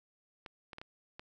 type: clicks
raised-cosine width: 0.3 ms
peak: -29 dBFS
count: 5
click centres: 0.462 / 0.732 / 0.784 / 0.815 / 1.195 s
effects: none